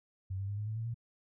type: tone with pitch steps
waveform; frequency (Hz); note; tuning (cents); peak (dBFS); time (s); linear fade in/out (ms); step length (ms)
sine; 94.9 / 98.25 / 101.71 / 105.3 / 109.01 / 112.86 / 116.84; F#2 / G2 / G#2 / G#2 / A2 / A2 / A#2; +44 / +4 / -36 / +24 / -16 / +44 / +4; -34; 0.3-0.944; 10; 92
effects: none